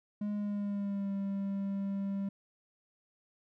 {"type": "tone with pitch glide", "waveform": "triangle", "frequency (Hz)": [207.3, 197.25], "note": ["G#3", "G3"], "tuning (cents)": [-3, 11], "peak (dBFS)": -30, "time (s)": [0.21, 2.29], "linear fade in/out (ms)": 5, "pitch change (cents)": -86, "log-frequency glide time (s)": [0.33, 1.12], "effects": []}